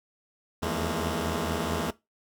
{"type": "tone cluster", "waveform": "10% pulse", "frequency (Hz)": [79.9, 84.4, 208.3, 228.6], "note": ["D#2", "E2", "G#3", "A#3"], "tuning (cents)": [47, 41, 5, -34], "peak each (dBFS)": -25, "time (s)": [0.62, 1.91], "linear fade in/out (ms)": 10, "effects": ["noise-tail reverb RT60 0.2 s tail -18 dB re dry"]}